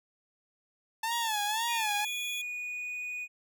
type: tone with vibrato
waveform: sawtooth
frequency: 880 Hz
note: A5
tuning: in tune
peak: -26 dBFS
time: 1.03-2.05 s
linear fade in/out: 5 ms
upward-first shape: sine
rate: 1.9 Hz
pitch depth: 120 cents each way
type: tone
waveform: sawtooth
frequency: 3381 Hz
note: G#7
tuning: 30 cents sharp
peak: -33 dBFS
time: 1.11-2.42 s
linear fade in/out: 10 ms
type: tone with pitch glide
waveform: triangle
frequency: 2448 to 2472 Hz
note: D#7 to D#7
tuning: -29 to -12 cents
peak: -33 dBFS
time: 1.67-3.28 s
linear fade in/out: 50 ms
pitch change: +17 cents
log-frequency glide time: 2.06-2.97 s
effects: none